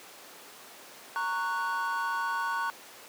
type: chord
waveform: triangle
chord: F# major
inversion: first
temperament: just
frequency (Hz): 925 / 1110 / 1480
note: A#5 / C#6 / F#6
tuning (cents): -14 / +2 / 0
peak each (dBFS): -31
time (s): 1.16-2.7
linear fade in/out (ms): 0
effects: pink hiss -48 dBFS RMS until 3.08 s + high-pass 400 Hz 12 dB/octave